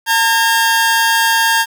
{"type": "tone pair together", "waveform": "sawtooth", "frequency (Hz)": [909, 1619.7], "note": ["A#5", "G#6"], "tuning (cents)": [-44, -44], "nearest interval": "minor seventh", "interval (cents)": 1000, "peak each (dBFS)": -10, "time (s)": [0.06, 1.66], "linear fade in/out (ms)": 50, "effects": ["7-bit"]}